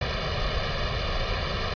pink noise with comb filter, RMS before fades -27 dBFS, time 0.01-1.74 s, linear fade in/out 5 ms, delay 1.7 ms, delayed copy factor +0.8, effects resampled to 11025 Hz

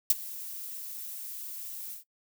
violet noise with ADSR envelope, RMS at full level -19 dBFS, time 0.1-2.04 s, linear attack 3 ms, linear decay 30 ms, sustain -21 dB, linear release 120 ms, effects noise-tail reverb RT60 0.1 s tail -22 dB re dry

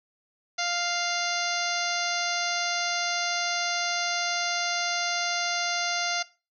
harmonic tone with a mistuned harmonic, 698.5 Hz, F5, in tune, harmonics 1 / 2 / 3 / 4 / 5 / 6 / 7 / 8 / 9, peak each -32 / -33 / -33 / -37 / -37 / -35 / -34 / -37 / -36 dBFS, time 0.58-6.23 s, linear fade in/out 10 ms, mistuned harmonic 7, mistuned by -26 cents, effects noise-tail reverb RT60 0.3 s tail -19 dB re dry

